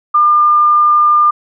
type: tone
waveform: sine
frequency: 1202 Hz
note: D6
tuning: 40 cents sharp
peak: -6 dBFS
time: 0.14-1.31 s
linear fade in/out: 10 ms
effects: none

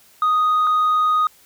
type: tone pair in turn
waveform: sine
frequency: 1244.5 / 1244.5 Hz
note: D#6 / D#6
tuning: 0 / 0 cents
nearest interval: unison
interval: 0 cents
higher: neither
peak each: -12 dBFS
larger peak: neither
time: 0.22-0.67 / 0.67-1.27 s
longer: second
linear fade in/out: 2 ms
effects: tanh soft clip ceiling -13 dBFS + white hiss -52 dBFS RMS until 1.45 s

